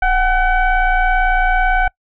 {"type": "tone with frequency modulation", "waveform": "sine", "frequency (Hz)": 740, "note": "F#5", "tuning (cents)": 0, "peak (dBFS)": -11, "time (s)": [0.02, 1.88], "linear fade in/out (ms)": 5, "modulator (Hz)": 769, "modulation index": 1.3, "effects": ["noise-tail reverb RT60 0.1 s tail -25 dB re dry"]}